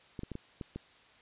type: clicks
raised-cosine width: 3 ms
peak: -26 dBFS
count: 6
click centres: 0.192 / 0.234 / 0.317 / 0.354 / 0.612 / 0.76 s
effects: white hiss -60 dBFS RMS until 1.21 s + resampled to 8000 Hz